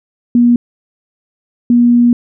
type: tone pair in turn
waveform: sine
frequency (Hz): 240 / 240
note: B3 / B3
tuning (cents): -49 / -49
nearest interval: unison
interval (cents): 0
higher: neither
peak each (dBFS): -5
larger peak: neither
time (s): 0.35-0.56 / 1.7-2.13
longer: second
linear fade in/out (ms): 2
effects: none